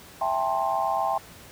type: chord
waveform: sine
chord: A minor seventh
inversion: second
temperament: just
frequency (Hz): 660 / 792 / 880 / 1056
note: E5 / G5 / A5 / C6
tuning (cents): +2 / +18 / 0 / +16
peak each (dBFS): -29 / -26 / -30 / -29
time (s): 0.21-1.18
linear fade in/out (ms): 5
effects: pink hiss -47 dBFS RMS until 1.51 s + high-pass 60 Hz 12 dB/octave